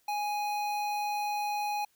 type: tone with notch filter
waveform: square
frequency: 830.6 Hz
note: G#5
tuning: in tune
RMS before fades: -32 dBFS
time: 0.08-1.85 s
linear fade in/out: 5 ms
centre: 8600 Hz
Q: 1.1
effects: white hiss -70 dBFS RMS until 1.95 s